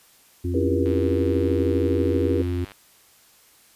harmonic tone, 88.2 Hz, F2, 18 cents sharp, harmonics 1 / 3 / 4, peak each -24 / -29 / -30 dBFS, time 0.44-2.65 s, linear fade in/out 10 ms
sine chord, C# diminished seventh, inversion none, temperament just, 277.2 / 332.6 / 399.1 / 479 Hz, C#4 / E4 / G4 / Bb4, 0 / +16 / +31 / +47 cents, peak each -26 dBFS, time 0.54-2.42 s, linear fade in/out 5 ms
click train, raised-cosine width 0.3 ms, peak -26 dBFS, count 185, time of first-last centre 0.86-2.719 s, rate 99 Hz
effects white hiss -55 dBFS RMS until 3.75 s + resampled to 32000 Hz

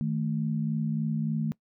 sine tone pair together, 156.48 / 219.9 Hz, D#3 / A3, +10 / -1 cents, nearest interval tritone, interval 589 cents, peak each -28 / -29 dBFS, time 0.01-1.52 s, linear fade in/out 0 ms, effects noise-tail reverb RT60 0.1 s tail -22 dB re dry

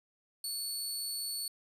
20% pulse tone, 4435 Hz, C#8, in tune, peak -29 dBFS, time 0.44-1.48 s, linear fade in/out 2 ms, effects resampled to 32000 Hz + 10-bit

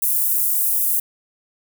pink high-pass noise, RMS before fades -19 dBFS, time 0.02-1 s, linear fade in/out 5 ms, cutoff 11000 Hz, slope 24 dB/octave, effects none

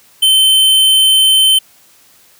square tone, 3084 Hz, G7, 29 cents flat, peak -7 dBFS, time 0.22-1.59 s, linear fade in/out 10 ms, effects white hiss -47 dBFS RMS until 2.39 s + high-pass 60 Hz 12 dB/octave

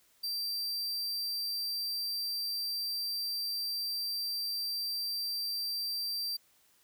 45% pulse tone, 4699 Hz, D8, in tune, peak -32 dBFS, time 0.23-6.37 s, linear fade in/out 10 ms, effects white hiss -67 dBFS RMS until 6.83 s

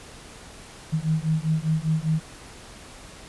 sine beating tone pair, 155.56 / 160.56 Hz, D#3 / E3, 0 / -45 cents, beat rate 5 Hz, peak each -24 dBFS, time 0.92-2.2 s, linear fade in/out 20 ms, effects pink hiss -44 dBFS RMS until 3.28 s + resampled to 24000 Hz

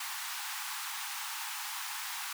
pink high-pass noise, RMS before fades -39 dBFS, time 0-2.33 s, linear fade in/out 5 ms, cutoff 800 Hz, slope 96 dB/octave, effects none

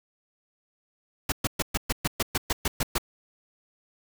pink noise bursts, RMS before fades -25 dBFS, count 12, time 1.29-2.982 s, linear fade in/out 5 ms, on 31 ms, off 120 ms, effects none

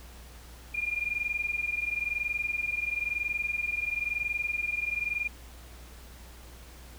sine tone pair together, 2406 / 2427 Hz, D7 / D#7, +41 / -44 cents, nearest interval unison, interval 15 cents, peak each -31 / -32 dBFS, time 0.74-5.28 s, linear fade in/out 10 ms, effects added 60 Hz sine -47 dBFS peak until 6.98 s + pink hiss -52 dBFS RMS until 6.98 s

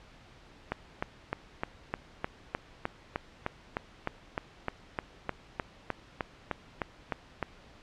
click train, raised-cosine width 0.5 ms, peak -15 dBFS, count 23, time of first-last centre 0.72-7.427 s, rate 3.28 Hz, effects pink hiss -55 dBFS RMS until 7.82 s + low-pass 4000 Hz 12 dB/octave

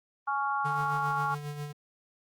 harmonic tone, 278.5 Hz, C#4, 8 cents sharp, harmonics 3 / 4 / 5, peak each -31 / -31 / -33 dBFS, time 0.27-1.35 s, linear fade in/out 10 ms
square tone with tremolo, 146.83 Hz, D3, in tune, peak -34 dBFS, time 0.64-1.73 s, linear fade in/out 20 ms, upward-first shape sine, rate 7.4 Hz, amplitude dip 50%
effects Opus 32 kbps

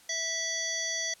harmonic tone with a mistuned harmonic, 655 Hz, E5, 11 cents flat, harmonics 1 / 3 / 5 / 7 / 9 / 10, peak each -42 / -35 / -38 / -38 / -33 / -42 dBFS, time 0.09-1.14 s, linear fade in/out 5 ms, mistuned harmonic 5, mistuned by +51 cents, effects white hiss -57 dBFS RMS until 1.2 s + low-pass 11000 Hz 12 dB/octave

